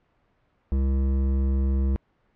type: tone with hard clipping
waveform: sine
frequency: 67 Hz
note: C2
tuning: 42 cents sharp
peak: -22 dBFS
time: 0.72-1.96 s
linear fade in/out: 0 ms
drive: 11 dB
effects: pink hiss -67 dBFS RMS until 2.35 s + low-pass 2000 Hz 12 dB/octave